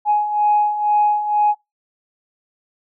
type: beating tone pair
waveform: sine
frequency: 835 / 837.1 Hz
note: G#5 / G#5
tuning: +9 / +13 cents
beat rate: 2.1 Hz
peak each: -20 / -14 dBFS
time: 0.05-1.55 s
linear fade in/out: 50 ms
effects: noise-tail reverb RT60 0.2 s tail -24 dB re dry + tanh soft clip ceiling -7 dBFS